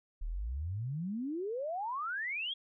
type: exponential sweep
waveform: sine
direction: up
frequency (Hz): 34.65 to 3376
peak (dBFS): -34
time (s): 0.21-2.54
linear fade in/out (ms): 10
effects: none